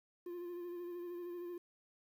triangle tone with vibrato, 350.3 Hz, F4, 5 cents sharp, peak -40 dBFS, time 0.26-1.58 s, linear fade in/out 5 ms, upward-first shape sine, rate 13 Hz, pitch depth 28 cents each way, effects 11-bit

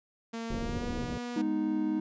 sawtooth tone with pitch glide, 228.8 to 242 Hz, A#3 to B3, -32 to -35 cents, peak -31 dBFS, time 0.33-1.42 s, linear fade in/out 10 ms, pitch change +97 cents, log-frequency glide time 0.54-0.86 s
pink low-pass noise, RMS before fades -36 dBFS, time 0.5-1.18 s, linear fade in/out 5 ms, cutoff 490 Hz, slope 24 dB/octave
triangle chord, G# minor, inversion none, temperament equal, 207.7 / 246.9 / 311.1 Hz, G#3 / B3 / D#4, 0 / 0 / 0 cents, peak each -32 / -33 / -27 dBFS, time 1.36-2 s, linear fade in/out 5 ms
effects resampled to 16000 Hz

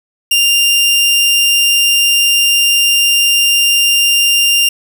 sawtooth tone, 2794 Hz, F7, in tune, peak -5 dBFS, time 0.31-4.69 s, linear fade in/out 5 ms, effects 7-bit

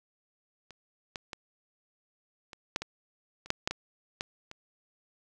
clicks, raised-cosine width 0.2 ms, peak -30 / -19 / -21 / -27 / -12 / -19 / -30 / -8 / -11 / -16 / -15 / -26 dBFS, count 12, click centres 0.707 / 1.158 / 1.332 / 2.532 / 2.761 / 2.82 / 3.46 / 3.504 / 3.675 / 3.71 / 4.209 / 4.514 s, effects none

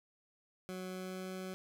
20% pulse tone with pitch glide, 185 to 186.72 Hz, F#3 to F#3, 0 to +16 cents, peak -36 dBFS, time 0.69-1.54 s, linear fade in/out 0 ms, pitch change +16 cents, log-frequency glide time 0.86-1.32 s, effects none

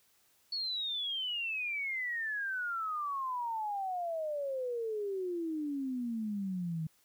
sine exponential sweep, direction down, 4435 to 155.56 Hz, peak -33 dBFS, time 0.52-6.87 s, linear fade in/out 5 ms, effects white hiss -69 dBFS RMS until 7.04 s

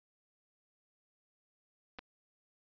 clicks, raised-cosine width 0.3 ms, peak -29 dBFS, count 2, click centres 1.987 / 1.991 s, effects resampled to 11025 Hz

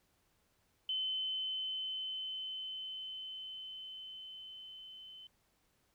sine tone with level ramp, 3054 Hz, G7, 46 cents flat, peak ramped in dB -33 to -50 dBFS, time 0.89-5.27 s, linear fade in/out 2 ms, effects pink hiss -75 dBFS RMS until 5.94 s

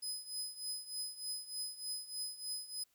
25% pulse tone with tremolo, 5030 Hz, D#8, 18 cents sharp, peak -32 dBFS, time 0.02-2.84 s, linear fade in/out 10 ms, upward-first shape triangle, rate 3.3 Hz, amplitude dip 85%, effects white hiss -75 dBFS RMS until 2.94 s

